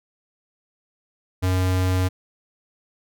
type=tone; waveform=square; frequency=92.4 Hz; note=F#2; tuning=2 cents flat; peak=-19 dBFS; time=1.42-2.09 s; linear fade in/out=20 ms; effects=none